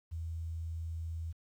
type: tone with quantisation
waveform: sine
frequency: 82.1 Hz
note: E2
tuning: 6 cents flat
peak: -36 dBFS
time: 0.11-1.33 s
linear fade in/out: 20 ms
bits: 11
effects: none